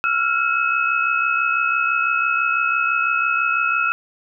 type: tone cluster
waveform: sine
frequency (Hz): 1347 / 1413 / 2574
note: E6 / F6 / E7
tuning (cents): +37 / +20 / -42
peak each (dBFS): -21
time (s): 0.04-3.92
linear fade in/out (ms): 0
effects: none